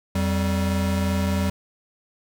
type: tone pair together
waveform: square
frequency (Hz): 86.11 / 193.3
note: F2 / G3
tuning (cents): -24 / -24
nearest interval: octave + major second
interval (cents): 1400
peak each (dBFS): -24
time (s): 0.15-1.5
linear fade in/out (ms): 5
effects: none